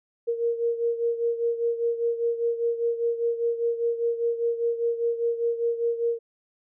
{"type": "beating tone pair", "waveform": "sine", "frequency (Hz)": [466.2, 471.2], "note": ["A#4", "A#4"], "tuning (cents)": [0, 19], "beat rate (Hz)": 5, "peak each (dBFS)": [-24, -29], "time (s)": [0.27, 6.19], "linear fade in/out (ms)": 20, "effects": []}